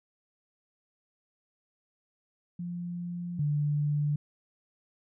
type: tone pair in turn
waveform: sine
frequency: 174.61 / 147.23 Hz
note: F3 / D3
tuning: 0 / +5 cents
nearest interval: minor third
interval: 295 cents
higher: first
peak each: -33 / -25 dBFS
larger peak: second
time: 2.59-3.39 / 3.39-4.16 s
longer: first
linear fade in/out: 5 ms
effects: none